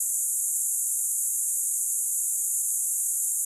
pink band-pass noise, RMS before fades -27 dBFS, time 0-3.45 s, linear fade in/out 5 ms, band 6800 to 12000 Hz, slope 96 dB/octave, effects none

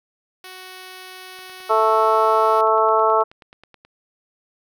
5% pulse tone, 371.3 Hz, F#4, 6 cents sharp, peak -25 dBFS, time 0.44-2.61 s, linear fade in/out 2 ms
click train, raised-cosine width 0.3 ms, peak -29 dBFS, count 24, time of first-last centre 1.39-3.85 s, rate 9.35 Hz
harmonic tone, 220 Hz, A3, in tune, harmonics 2 / 3 / 4 / 5 / 6, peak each -20 / -20 / -20 / -20 / -20 dBFS, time 1.69-3.24 s, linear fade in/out 20 ms
effects none

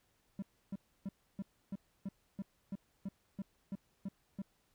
triangle tone bursts, 196 Hz, G3, in tune, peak -35 dBFS, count 13, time 0.39-4.419 s, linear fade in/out 2 ms, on 33 ms, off 300 ms, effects pink hiss -75 dBFS RMS until 4.74 s

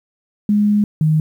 sine tone pair in turn, 207.7 / 155.6 Hz, G#3 / D#3, 0 / 0 cents, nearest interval perfect fourth, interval 500 cents, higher first, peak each -11 / -11 dBFS, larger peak neither, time 0.49-0.84 / 1.01-1.2 s, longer first, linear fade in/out 2 ms, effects 8-bit

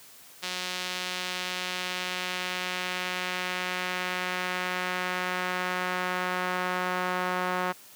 sawtooth tone with band-pass filter sweep, 181.9 Hz, F#3, 29 cents flat, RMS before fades -31 dBFS, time 0.42-7.73 s, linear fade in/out 20 ms, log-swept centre 3900 to 1200 Hz, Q 1.1, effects white hiss -51 dBFS RMS until 7.95 s + high-pass 100 Hz 12 dB/octave

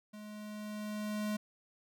square tone with level ramp, 210.9 Hz, G#3, 27 cents sharp, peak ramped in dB -47 to -33 dBFS, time 0.13-1.37 s, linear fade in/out 10 ms, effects none

